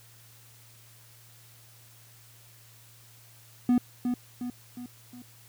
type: tone with echo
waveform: triangle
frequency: 245.7 Hz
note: B3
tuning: 9 cents flat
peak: -17 dBFS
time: 3.69-3.78 s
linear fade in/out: 2 ms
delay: 360 ms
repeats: 4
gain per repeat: -6 dB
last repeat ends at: 5.22 s
effects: added 115 Hz sine -56 dBFS peak until 5.48 s + white hiss -56 dBFS RMS until 5.48 s